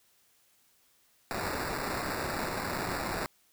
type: noise with sample-and-hold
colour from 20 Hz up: violet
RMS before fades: -34 dBFS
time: 1.31-3.26 s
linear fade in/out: 0 ms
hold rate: 3150 Hz
effects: white hiss -67 dBFS RMS until 3.52 s